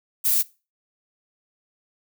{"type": "noise", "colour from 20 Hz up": "violet", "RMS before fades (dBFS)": -20, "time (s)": [0.24, 0.43], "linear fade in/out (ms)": 20, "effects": ["noise-tail reverb RT60 0.3 s tail -21 dB re dry"]}